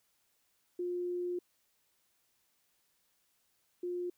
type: tone pair in turn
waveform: sine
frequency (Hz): 354.9 / 354.9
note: F4 / F4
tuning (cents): +28 / +28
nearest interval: unison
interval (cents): 0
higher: neither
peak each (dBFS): -33 / -34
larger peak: first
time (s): 0.79-1.39 / 3.83-4.1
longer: first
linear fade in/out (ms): 5
effects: white hiss -75 dBFS RMS until 4.17 s